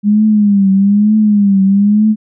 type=tone with vibrato; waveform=sine; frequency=204 Hz; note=G#3; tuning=31 cents flat; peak=-6 dBFS; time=0.03-2.16 s; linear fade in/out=50 ms; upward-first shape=triangle; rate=1.1 Hz; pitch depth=110 cents each way; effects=none